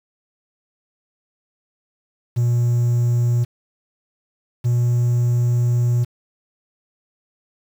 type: tone pair in turn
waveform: triangle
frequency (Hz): 120 / 120.68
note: B2 / B2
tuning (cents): -49 / -40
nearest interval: unison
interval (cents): 9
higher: second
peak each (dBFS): -12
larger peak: neither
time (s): 2.36-3.45 / 4.64-6.05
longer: second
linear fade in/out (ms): 20
effects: tanh soft clip ceiling -8 dBFS + 7-bit